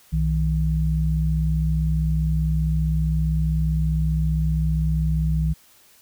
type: tone pair together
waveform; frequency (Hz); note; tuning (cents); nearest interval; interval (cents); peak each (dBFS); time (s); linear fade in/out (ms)
sine; 62.7 / 157.99; B1 / D#3; +27 / +27; octave + major third; 1600; -21; 0.12-5.54; 20
effects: white hiss -54 dBFS RMS until 6.01 s